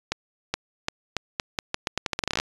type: accelerating click train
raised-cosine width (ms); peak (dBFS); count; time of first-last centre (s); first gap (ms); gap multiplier
0.2; -7; 20; 0.12-2.4; 420; 0.82
effects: resampled to 22050 Hz